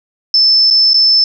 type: tone with dropouts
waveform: sine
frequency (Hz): 5274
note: E8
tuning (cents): 0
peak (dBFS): -6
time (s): 0.34-1.24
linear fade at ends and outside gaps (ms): 2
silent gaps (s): 0.703-0.708 / 0.934-0.942
effects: 8-bit